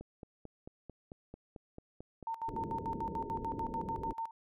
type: click train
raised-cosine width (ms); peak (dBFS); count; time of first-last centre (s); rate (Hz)
2; -33; 11; 0.01-2.227; 4.51
type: tone with tremolo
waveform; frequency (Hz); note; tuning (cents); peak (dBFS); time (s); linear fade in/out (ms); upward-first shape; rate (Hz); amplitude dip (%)
sine; 908; A#5; -46; -34; 2.27-4.31; 2; square; 6.8; 80
type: low-pass noise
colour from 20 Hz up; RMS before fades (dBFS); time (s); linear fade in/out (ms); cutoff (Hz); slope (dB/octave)
white; -42; 2.48-4.13; 5; 470; 48
effects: none